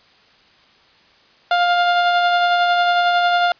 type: tone with tremolo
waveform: 30% pulse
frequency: 703 Hz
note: F5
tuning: 11 cents sharp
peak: -10 dBFS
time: 1.51-3.52 s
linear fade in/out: 2 ms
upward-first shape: sine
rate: 11 Hz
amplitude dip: 25%
effects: white hiss -52 dBFS RMS until 3.59 s + resampled to 11025 Hz